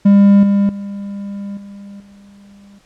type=tone with level steps; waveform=triangle; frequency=200.4 Hz; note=G3; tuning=38 cents sharp; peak=-3 / -8 / -21 / -29 / -38 dBFS; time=0.05-2.79 s; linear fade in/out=10 ms; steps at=0.43 / 0.69 / 1.57 / 2 s; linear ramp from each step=2 ms; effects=pink hiss -53 dBFS RMS until 2.85 s + low-pass 8000 Hz 12 dB/octave